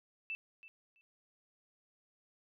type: tone with echo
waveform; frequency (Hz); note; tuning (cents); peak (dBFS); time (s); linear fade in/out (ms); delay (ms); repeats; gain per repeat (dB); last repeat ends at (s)
sine; 2648; E7; +7; -37; 0.3-0.35; 0; 330; 2; -15; 1.01
effects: none